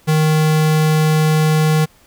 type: tone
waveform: square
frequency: 155.56 Hz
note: D#3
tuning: in tune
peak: -12 dBFS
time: 0.07-1.86 s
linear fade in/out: 20 ms
effects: pink hiss -51 dBFS RMS until 2.06 s